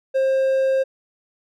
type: tone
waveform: triangle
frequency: 532 Hz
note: C5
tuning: 29 cents sharp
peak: -14 dBFS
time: 0.14-0.84 s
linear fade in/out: 20 ms
effects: none